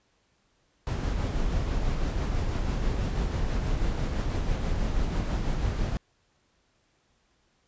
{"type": "noise with tremolo", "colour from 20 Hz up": "brown", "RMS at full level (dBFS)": -26, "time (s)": [0.87, 5.97], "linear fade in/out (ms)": 0, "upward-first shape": "sine", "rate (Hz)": 6.1, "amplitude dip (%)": 30, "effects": ["pink hiss -69 dBFS RMS until 7.67 s", "resampled to 16000 Hz"]}